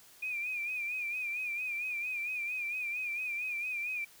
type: tone with vibrato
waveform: sine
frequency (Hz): 2433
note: D#7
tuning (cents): -39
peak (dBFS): -33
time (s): 0.22-4.05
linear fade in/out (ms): 10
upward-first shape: sine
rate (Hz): 4.4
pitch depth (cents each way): 71
effects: white hiss -58 dBFS RMS until 4.2 s